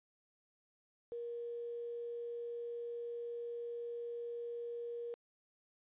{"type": "tone with quantisation", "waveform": "sine", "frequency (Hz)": 472.7, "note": "A#4", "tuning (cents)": 24, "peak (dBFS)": -40, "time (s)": [1.12, 5.14], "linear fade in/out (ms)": 0, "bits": 10, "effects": ["resampled to 8000 Hz"]}